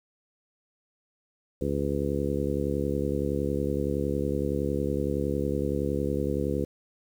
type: harmonic tone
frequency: 70.8 Hz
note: C#2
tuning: 37 cents sharp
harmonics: 1 / 2 / 3 / 4 / 5 / 6 / 7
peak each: -33 / -33 / -33 / -33 / -33 / -33 / -33 dBFS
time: 1.61-6.65 s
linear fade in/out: 5 ms
effects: 9-bit